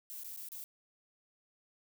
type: noise with dropouts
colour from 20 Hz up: violet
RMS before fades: -45 dBFS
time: 0.1-0.64 s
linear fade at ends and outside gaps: 0 ms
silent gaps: 0.235-0.245 / 0.363-0.373 / 0.487-0.519 s
effects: none